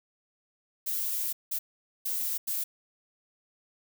violet noise bursts at uneven times, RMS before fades -31 dBFS, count 4, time 0.86-1.33 / 1.51-1.59 / 2.05-2.38 / 2.47-2.64 s, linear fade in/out 10 ms, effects none

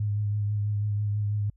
sine tone with vibrato, 103.83 Hz, G#2, in tune, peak -24 dBFS, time 0-1.5 s, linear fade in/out 5 ms, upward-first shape triangle, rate 6.1 Hz, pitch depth 29 cents each way, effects added 50 Hz sine -58 dBFS peak until 1.56 s

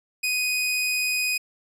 sawtooth tone, 2494 Hz, D#7, 3 cents sharp, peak -19 dBFS, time 0.23-1.38 s, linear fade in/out 10 ms, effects resampled to 32000 Hz

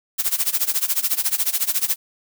blue noise with tremolo, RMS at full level -18 dBFS, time 0.18-1.96 s, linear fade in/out 20 ms, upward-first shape sine, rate 14 Hz, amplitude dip 90%, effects none

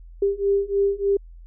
sine beating tone pair, 396.7 / 400 Hz, G4 / G4, +21 / +35 cents, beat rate 3.3 Hz, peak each -22 / -21 dBFS, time 0.22-1.17 s, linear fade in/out 5 ms, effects added 42 Hz sine -40 dBFS peak until 1.46 s

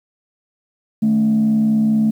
sine tone with frequency modulation, 218.3 Hz, A3, 13 cents flat, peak -11 dBFS, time 1.02-2.11 s, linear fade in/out 10 ms, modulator 64.6 Hz, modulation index 0.36, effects tanh soft clip ceiling -9 dBFS + 8-bit

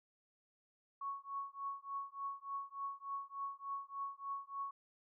sine tone with tremolo, 1108.7 Hz, C#6, in tune, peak -37 dBFS, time 1.01-4.71 s, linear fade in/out 5 ms, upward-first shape triangle, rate 3.4 Hz, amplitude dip 100%, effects none

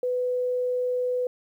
sine tone, 498.4 Hz, B4, 16 cents sharp, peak -23 dBFS, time 0.03-1.27 s, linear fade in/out 2 ms, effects 10-bit

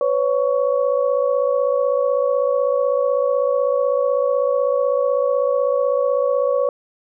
sine tone cluster, 504 / 560 / 1119 Hz, B4 / C#5 / C#6, +35 / +18 / +16 cents, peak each -19 / -18 / -27 dBFS, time 0.01-6.69 s, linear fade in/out 2 ms, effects none

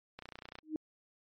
click train, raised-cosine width 0.3 ms, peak -29 dBFS, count 13, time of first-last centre 0.19-0.587 s, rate 30.2 Hz
sine tone with exponential growth, 311.1 Hz, D#4, in tune, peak -29 dBFS, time 0.63-0.76 s, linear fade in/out 1 ms, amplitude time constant 28 ms
effects MP3 48 kbps

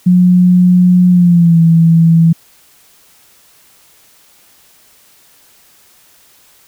sine tone with pitch glide, 180 to 165.06 Hz, F#3 to E3, -47 to +3 cents, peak -4 dBFS, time 0.06-2.33 s, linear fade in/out 10 ms, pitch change -150 cents, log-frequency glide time 1.1-1.6 s, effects white hiss -47 dBFS RMS until 6.67 s

